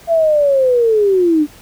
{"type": "linear sweep", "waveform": "sine", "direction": "down", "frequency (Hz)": [678, 289.2], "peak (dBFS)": -9, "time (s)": [0.07, 1.47], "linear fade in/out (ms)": 50, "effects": ["pink hiss -42 dBFS RMS until 1.61 s"]}